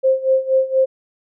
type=tone with tremolo; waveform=sine; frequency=527 Hz; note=C5; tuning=12 cents sharp; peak=-10 dBFS; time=0.03-0.86 s; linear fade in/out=20 ms; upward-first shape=sine; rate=4.2 Hz; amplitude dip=85%; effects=none